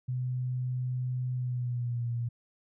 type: tone with pitch glide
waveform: sine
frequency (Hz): 126.3 to 118.52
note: B2 to A#2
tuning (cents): +39 to +29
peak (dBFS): -29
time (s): 0.08-2.29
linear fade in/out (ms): 10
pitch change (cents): -110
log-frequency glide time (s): 1.34-2.08
effects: none